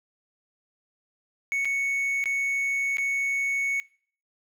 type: tone with dropouts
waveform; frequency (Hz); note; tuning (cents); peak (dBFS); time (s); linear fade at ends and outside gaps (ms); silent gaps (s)
triangle; 2217; C#7; 0; -22; 1.52-3.8; 0; 1.648-1.654 / 2.24-2.257 / 2.97-2.983
effects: noise-tail reverb RT60 0.5 s tail -23 dB re dry